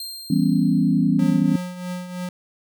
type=tone with exponential decay; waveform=sawtooth; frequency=4186 Hz; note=C8; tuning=in tune; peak=-26 dBFS; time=0-1.52 s; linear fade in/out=2 ms; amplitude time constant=330 ms
type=chord; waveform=sine; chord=C# half-diminished seventh; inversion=first; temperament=equal; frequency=164.81 / 196 / 246.9 / 277.2 Hz; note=E3 / G3 / B3 / C#4; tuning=0 / 0 / 0 / 0 cents; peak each=-21 dBFS; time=0.3-1.56 s; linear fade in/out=5 ms
type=tone with tremolo; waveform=square; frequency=180 Hz; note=F#3; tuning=47 cents flat; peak=-26 dBFS; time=1.19-2.29 s; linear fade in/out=2 ms; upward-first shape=triangle; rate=3.1 Hz; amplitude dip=65%
effects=none